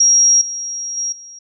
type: tone with level steps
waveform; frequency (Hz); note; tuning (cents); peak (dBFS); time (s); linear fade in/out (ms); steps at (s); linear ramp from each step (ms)
sine; 5640; F8; +16; -8 / -22 / -18 / -34; 0-1.39; 5; 0.41 / 0.97 / 1.12; 5
effects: none